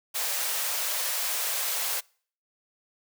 white high-pass noise, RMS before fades -29 dBFS, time 0.14-2.01 s, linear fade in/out 20 ms, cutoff 470 Hz, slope 48 dB/octave, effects noise-tail reverb RT60 0.5 s tail -26 dB re dry

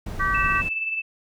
brown noise, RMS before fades -30 dBFS, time 0.06-0.69 s, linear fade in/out 5 ms
harmonic tone, 385 Hz, G4, 31 cents flat, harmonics 3 / 4 / 5, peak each -23 / -25 / -27 dBFS, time 0.19-0.62 s, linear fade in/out 20 ms
sine tone with tremolo, 2637 Hz, E7, in tune, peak -22 dBFS, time 0.34-1.02 s, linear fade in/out 10 ms, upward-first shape sine, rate 19 Hz, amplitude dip 50%
effects none

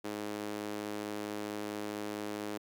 sawtooth tone with high-pass filter, 104.5 Hz, G#2, 11 cents sharp, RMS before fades -39 dBFS, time 0.04-2.58 s, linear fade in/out 10 ms, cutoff 320 Hz, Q 1.7, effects none

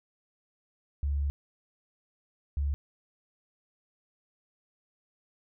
sine tone pair in turn, 71.1 / 71.1 Hz, C#2 / C#2, +45 / +45 cents, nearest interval unison, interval 0 cents, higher neither, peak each -26 dBFS, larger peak neither, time 1.03-1.3 / 2.57-2.74 s, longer first, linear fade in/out 0 ms, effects none

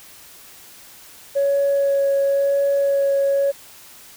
sine tone with vibrato, 557 Hz, C#5, 8 cents sharp, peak -14 dBFS, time 1.35-3.52 s, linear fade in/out 20 ms, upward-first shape sine, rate 0.95 Hz, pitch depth 10 cents each way, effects tanh soft clip ceiling -12 dBFS + white hiss -44 dBFS RMS until 4.16 s

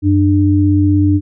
sine tone pair together, 94 / 298.2 Hz, F#2 / D4, +28 / +27 cents, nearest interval octave + minor sixth, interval 1999 cents, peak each -11 dBFS, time 0.02-1.21 s, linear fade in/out 50 ms, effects none

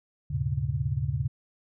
sine tone cluster, 77.6 / 102.8 / 120.5 / 138.1 Hz, D#2 / G#2 / B2 / C#3, -4 / -17 / -42 / -6 cents, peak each -33 / -32 / -32 / -29 dBFS, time 0.3-1.28 s, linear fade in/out 10 ms, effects none

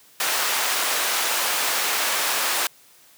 pink high-pass noise, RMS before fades -23 dBFS, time 0.2-2.67 s, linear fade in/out 2 ms, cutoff 820 Hz, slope 12 dB/octave, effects white hiss -53 dBFS RMS until 3.17 s + high-pass 100 Hz 12 dB/octave

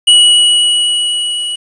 square tone with level ramp, 2927 Hz, F#7, 19 cents flat, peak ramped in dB -3 to -17 dBFS, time 0.07-1.56 s, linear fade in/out 10 ms, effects resampled to 24000 Hz + 7-bit

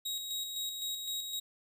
sawtooth tone with tremolo, 3803 Hz, A#7, 34 cents sharp, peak -31 dBFS, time 0.05-1.4 s, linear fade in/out 10 ms, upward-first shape square, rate 3.9 Hz, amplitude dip 40%, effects none

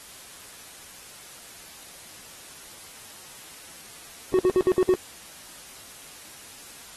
triangle tone bursts, 370 Hz, F#4, in tune, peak -14 dBFS, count 6, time 4.34-4.939 s, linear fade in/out 0 ms, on 49 ms, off 61 ms, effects white hiss -45 dBFS RMS until 6.96 s + AAC 32 kbps

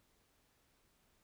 silence, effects pink hiss -74 dBFS RMS until 1.23 s

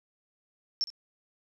sine tone with echo, 5420 Hz, E8, 47 cents sharp, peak -25 dBFS, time 0.81-0.84 s, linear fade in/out 0 ms, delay 62 ms, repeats 1, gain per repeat -15 dB, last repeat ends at 0.902 s, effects none

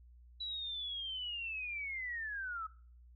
sine linear sweep, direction down, 3951 to 1266 Hz, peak -38 dBFS, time 0.4-2.67 s, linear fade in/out 10 ms, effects noise-tail reverb RT60 0.5 s tail -21 dB re dry + added 60 Hz sine -56 dBFS peak until 3.15 s

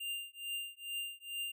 square tone with tremolo, 2794 Hz, F7, in tune, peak -36 dBFS, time 0-1.52 s, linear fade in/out 10 ms, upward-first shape triangle, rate 2.3 Hz, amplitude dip 100%, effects none

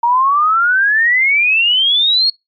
sine exponential sweep, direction up, 929 to 4368 Hz, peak -9 dBFS, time 0.03-2.3 s, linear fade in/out 5 ms, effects noise-tail reverb RT60 0.2 s tail -25 dB re dry + MP3 64 kbps

